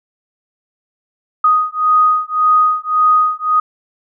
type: beating tone pair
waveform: sine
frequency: 1245 / 1246.8 Hz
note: D#6 / D#6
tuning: +1 / +3 cents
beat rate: 1.8 Hz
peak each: -13 dBFS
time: 1.44-3.6 s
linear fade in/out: 5 ms
effects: none